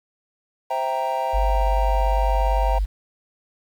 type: chord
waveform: triangle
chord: C dominant seventh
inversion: none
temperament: equal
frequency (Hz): 523.3 / 659.3 / 784 / 932.3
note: C5 / E5 / G5 / Bb5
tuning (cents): 0 / 0 / 0 / 0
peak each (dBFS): -27 / -26 / -24 / -24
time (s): 0.7-2.79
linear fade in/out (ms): 10
type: tone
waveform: sine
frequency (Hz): 49.84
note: G1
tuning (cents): +29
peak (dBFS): -18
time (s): 1.33-2.86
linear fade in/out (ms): 20
effects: 8-bit